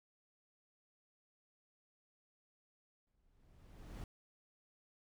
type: noise with exponential growth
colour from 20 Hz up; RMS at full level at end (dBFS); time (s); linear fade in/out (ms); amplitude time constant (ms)
brown; -43; 3.07-4.04; 1; 210
effects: none